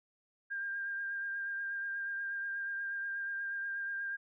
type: tone with vibrato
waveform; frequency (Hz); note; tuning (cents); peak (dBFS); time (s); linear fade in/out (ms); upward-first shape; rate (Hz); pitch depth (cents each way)
sine; 1600; G6; +35; -35; 0.5-4.17; 20; triangle; 8.3; 23
effects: none